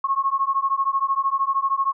sine beating tone pair, 1084 / 1097 Hz, C#6 / C#6, -39 / -18 cents, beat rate 13 Hz, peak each -22 dBFS, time 0.04-1.93 s, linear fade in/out 5 ms, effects none

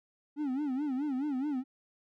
triangle tone with vibrato, 276.8 Hz, C#4, 2 cents flat, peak -28 dBFS, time 0.36-1.64 s, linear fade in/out 50 ms, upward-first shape sine, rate 4.7 Hz, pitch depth 160 cents each way, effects none

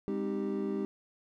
triangle chord, Ab major seventh, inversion none, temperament equal with one note detuned, 202.7 / 261.6 / 311.1 / 392 Hz, Ab3 / C4 / Eb4 / G4, -42 / 0 / 0 / 0 cents, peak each -33 / -38 / -36 / -33 dBFS, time 0.08-0.85 s, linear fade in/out 0 ms, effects none

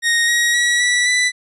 sawtooth tone with pitch steps, 1864.7 / 1894 / 1923.8 / 1954 / 1984.7 Hz, A#6 / A#6 / B6 / B6 / B6, 0 / +27 / -46 / -19 / +8 cents, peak -10 dBFS, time 0.02-1.32 s, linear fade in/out 50 ms, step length 260 ms, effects resampled to 24000 Hz

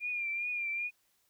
sine tone with vibrato, 2400 Hz, D7, 37 cents sharp, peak -32 dBFS, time 0-0.91 s, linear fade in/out 50 ms, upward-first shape triangle, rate 2.5 Hz, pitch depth 55 cents each way, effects white hiss -73 dBFS RMS until 1.29 s

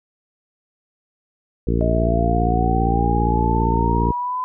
harmonic tone, 57.5 Hz, A#1, 23 cents flat, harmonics 1 / 2 / 3 / 4 / 5 / 6 / 7 / 8, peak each -20 / -23 / -25 / -26 / -27 / -28 / -28 / -29 dBFS, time 1.67-4.12 s, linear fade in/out 5 ms
sine linear sweep, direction up, 622.3 to 1014 Hz, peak -21 dBFS, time 1.81-4.44 s, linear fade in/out 0 ms
effects none

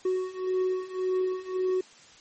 triangle beating tone pair, 370 / 371.8 Hz, F#4 / F#4, 0 / +8 cents, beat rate 1.8 Hz, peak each -28 / -26 dBFS, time 0.05-1.81 s, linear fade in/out 5 ms, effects white hiss -53 dBFS RMS until 2.2 s + MP3 32 kbps

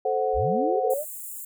sine chord, F# diminished, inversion first, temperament equal with one note detuned, 437.2 / 523.3 / 740 Hz, A4 / C5 / F#5, -11 / 0 / 0 cents, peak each -26 dBFS, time 0.05-0.94 s, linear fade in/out 5 ms
sine linear sweep, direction up, 30.63 to 631 Hz, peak -26 dBFS, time 0.33-1.05 s, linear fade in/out 50 ms
white high-pass noise, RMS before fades -37 dBFS, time 0.9-1.45 s, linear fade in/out 5 ms, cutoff 7100 Hz, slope 96 dB/octave
effects none

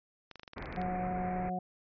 clicks, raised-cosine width 0.2 ms, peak -29 dBFS, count 12, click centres 0.313 / 0.357 / 0.396 / 0.433 / 0.478 / 0.534 / 0.582 / 0.625 / 0.658 / 0.726 / 0.762 / 0.816 s
pink low-pass noise, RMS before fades -42 dBFS, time 0.56-1.5 s, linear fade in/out 10 ms, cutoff 2400 Hz, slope 96 dB/octave
harmonic tone, 182.4 Hz, F#3, 24 cents flat, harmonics 1 / 2 / 3 / 4, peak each -36 / -45 / -44 / -35 dBFS, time 0.77-1.59 s, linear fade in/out 5 ms
effects resampled to 11025 Hz

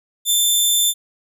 15% pulse tone, 3548 Hz, A7, 14 cents sharp, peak -7 dBFS, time 0.25-0.94 s, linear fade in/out 50 ms, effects none

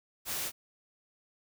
white noise, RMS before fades -35 dBFS, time 0.25-0.52 s, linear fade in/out 50 ms, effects none

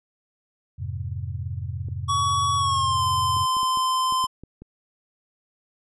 sine chord, F minor, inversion none, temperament just, 87.31 / 104.77 / 130.96 Hz, F2 / Ab2 / C3, 0 / +16 / +2 cents, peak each -31 / -32 / -33 dBFS, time 0.78-3.46 s, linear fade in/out 20 ms
clicks, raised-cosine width 3 ms, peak -28 dBFS, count 9, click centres 1.886 / 3.368 / 3.568 / 3.631 / 3.773 / 4.124 / 4.241 / 4.436 / 4.62 s
square tone with pitch glide, 1127 to 1033.5 Hz, C#6 to C6, +28 to -22 cents, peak -21 dBFS, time 2.08-4.27 s, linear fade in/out 20 ms, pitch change -150 cents, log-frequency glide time 2.56-3.04 s
effects resampled to 24000 Hz

